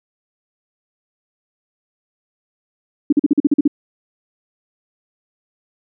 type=tone bursts; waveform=sine; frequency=290 Hz; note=D4; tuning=22 cents flat; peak=-8 dBFS; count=9; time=3.1-3.678 s; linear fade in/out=5 ms; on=26 ms; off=43 ms; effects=none